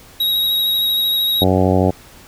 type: tone with vibrato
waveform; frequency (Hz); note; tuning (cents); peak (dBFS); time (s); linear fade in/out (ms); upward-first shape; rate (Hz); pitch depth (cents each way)
square; 3811; A#7; +38; -15; 0.2-1.44; 5; triangle; 13; 20
type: harmonic tone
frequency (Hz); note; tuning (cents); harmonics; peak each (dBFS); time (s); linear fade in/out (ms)
93; F#2; +9; 1 / 2 / 3 / 4 / 5 / 6 / 7 / 8 / 9; -17 / -18 / -19 / -21 / -21 / -21 / -23 / -23 / -28; 1.41-1.91; 10
effects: pink hiss -43 dBFS RMS until 2.27 s